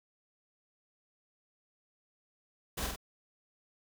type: noise with echo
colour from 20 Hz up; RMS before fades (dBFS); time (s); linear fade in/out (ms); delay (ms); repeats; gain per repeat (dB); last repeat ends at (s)
pink; -36; 2.77-2.87; 10; 46; 2; -3; 2.962
effects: none